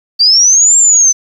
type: linear two-way sweep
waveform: sine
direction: up then down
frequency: 4585 to 7459 to 6060 Hz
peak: -4 dBFS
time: 0.19-1.13 s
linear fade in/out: 20 ms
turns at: 0.77 s
effects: 7-bit